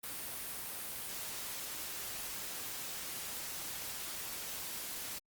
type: noise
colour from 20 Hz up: white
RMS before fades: -42 dBFS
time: 0.03-5.19 s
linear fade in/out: 10 ms
effects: Opus 32 kbps